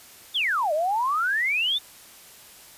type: exponential two-way sweep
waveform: sine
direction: down then up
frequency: 3677 to 587.3 to 3677 Hz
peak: -21 dBFS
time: 0.34-1.79 s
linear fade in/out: 20 ms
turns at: 0.73 s
effects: white hiss -48 dBFS RMS until 2.77 s + resampled to 32000 Hz